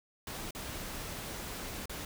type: noise with dropouts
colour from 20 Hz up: pink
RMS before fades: -41 dBFS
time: 0.27-2.05 s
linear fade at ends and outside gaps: 2 ms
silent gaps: 0.508-0.549 / 1.857-1.895 s
effects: none